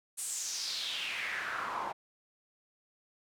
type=noise with band-pass filter sweep; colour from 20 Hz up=pink; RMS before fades=-37 dBFS; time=0.17-1.93 s; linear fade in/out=20 ms; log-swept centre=9400 to 830 Hz; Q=4; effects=none